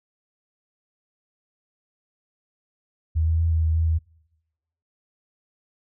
sine tone with pitch steps, 79.8 / 81.1 / 82.6 / 80.7 / 79.9 / 81.4 / 80.5 Hz, D#2 / E2 / E2 / E2 / D#2 / E2 / E2, +44 / -28 / +4 / -36 / +47 / -21 / -41 cents, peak -18 dBFS, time 3.15-3.99 s, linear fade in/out 20 ms, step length 120 ms, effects noise-tail reverb RT60 1.0 s tail -26 dB re dry

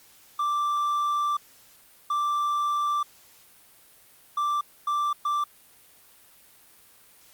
triangle tone bursts at uneven times, 1174.7 Hz, D6, in tune, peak -21 dBFS, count 5, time 0.39-1.37 / 2.1-3.03 / 4.37-4.61 / 4.87-5.13 / 5.25-5.44 s, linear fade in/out 5 ms, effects white hiss -55 dBFS RMS until 7.33 s + Opus 48 kbps

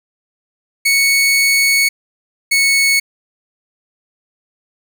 sawtooth tone pair in turn, 2217 / 2209 Hz, C#7 / C#7, 0 / -7 cents, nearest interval unison, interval 7 cents, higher first, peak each -7 dBFS, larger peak neither, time 0.85-1.89 / 2.51-3 s, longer first, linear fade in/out 10 ms, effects none

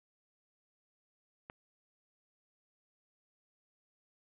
click, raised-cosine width 0.5 ms, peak -30 dBFS, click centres 1.499 s, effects resampled to 8000 Hz

